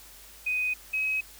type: tone pair in turn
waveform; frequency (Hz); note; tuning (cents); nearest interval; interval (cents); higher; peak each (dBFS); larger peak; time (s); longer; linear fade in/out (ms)
sine; 2500 / 2547; D#7 / D#7; +8 / +40; unison; 32; second; -25; neither; 0.46-0.74 / 0.93-1.21; neither; 10
effects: added 50 Hz sine -56 dBFS peak until 1.39 s + white hiss -50 dBFS RMS until 1.39 s